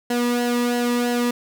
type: tone with flanger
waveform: sawtooth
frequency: 241.8 Hz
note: B3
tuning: 36 cents flat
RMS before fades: -21 dBFS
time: 0.1-1.31 s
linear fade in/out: 5 ms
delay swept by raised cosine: 0.84 to 1.34 ms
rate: 3 Hz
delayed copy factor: -0.65
effects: none